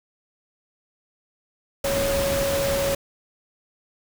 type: tone in noise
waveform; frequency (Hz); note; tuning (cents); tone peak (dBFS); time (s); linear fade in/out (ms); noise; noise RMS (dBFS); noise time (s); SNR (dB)
sine; 554.4; C#5; 0; -22; 1.84-2.95; 5; pink; -27; 1.84-2.95; +2
effects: none